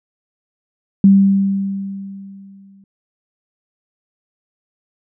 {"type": "tone with exponential decay", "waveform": "sine", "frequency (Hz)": 196, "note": "G3", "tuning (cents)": 0, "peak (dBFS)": -4, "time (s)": [1.04, 2.84], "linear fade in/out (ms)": 2, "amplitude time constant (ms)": 390, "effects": []}